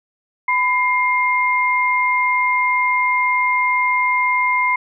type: tone pair together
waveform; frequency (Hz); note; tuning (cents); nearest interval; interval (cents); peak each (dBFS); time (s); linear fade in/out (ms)
sine; 1000 / 2117; B5 / C7; +21 / +20; octave + minor second; 1299; -17; 0.48-4.76; 5
effects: none